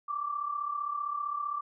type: tone pair together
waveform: sine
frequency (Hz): 1139.3 / 1174.7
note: C#6 / D6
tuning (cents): +47 / 0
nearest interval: minor second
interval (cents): 53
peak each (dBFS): -37 / -32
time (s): 0.08-1.61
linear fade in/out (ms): 10
effects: none